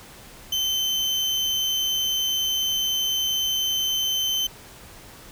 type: tone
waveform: 35% pulse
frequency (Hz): 3078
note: G7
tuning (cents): -32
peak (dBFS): -20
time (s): 0.52-4.47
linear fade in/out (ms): 5
effects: pink hiss -45 dBFS RMS until 5.31 s